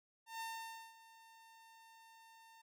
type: tone with ADSR envelope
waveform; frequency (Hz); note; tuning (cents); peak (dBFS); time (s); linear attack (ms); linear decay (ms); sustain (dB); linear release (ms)
sawtooth; 905; A5; +48; -38; 0.26-2.62; 140; 530; -18; 11
effects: none